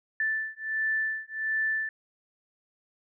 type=beating tone pair; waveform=sine; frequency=1760 / 1761.4 Hz; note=A6 / A6; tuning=0 / +1 cents; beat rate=1.4 Hz; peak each=-30 dBFS; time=0.2-1.89 s; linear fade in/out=2 ms; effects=none